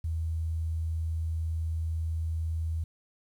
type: tone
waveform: sine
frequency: 81 Hz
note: E2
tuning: 30 cents flat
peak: -28 dBFS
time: 0.04-2.84 s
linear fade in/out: 5 ms
effects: 10-bit